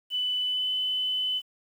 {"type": "tone with pitch glide", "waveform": "sine", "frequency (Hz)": [2991, 3017], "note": ["F#7", "F#7"], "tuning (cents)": [18, 33], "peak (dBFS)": -25, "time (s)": [0.1, 1.42], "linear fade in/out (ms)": 50, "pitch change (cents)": 15, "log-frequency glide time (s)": [0.4, 0.69], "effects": ["9-bit"]}